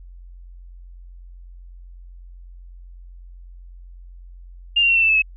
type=tone with pitch steps; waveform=sine; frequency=2804 / 2765 / 2727 / 2690 / 2653 / 2616 / 2580 Hz; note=F7 / F7 / F7 / E7 / E7 / E7 / E7; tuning=+6 / -18 / -42 / +34 / +10 / -14 / -38 cents; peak=-13 dBFS; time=4.76-5.222 s; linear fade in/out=10 ms; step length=66 ms; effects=added 44 Hz sine -38 dBFS peak until 5.36 s